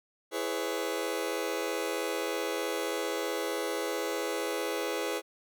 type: chord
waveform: sawtooth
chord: C# minor seventh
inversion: first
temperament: just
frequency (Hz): 332.6 / 415.8 / 498.9 / 554.4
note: E4 / G#4 / B4 / C#5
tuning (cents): +16 / +2 / +17 / 0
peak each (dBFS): -33 / -31 / -31 / -34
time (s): 0.31-5.22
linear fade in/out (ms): 50
effects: none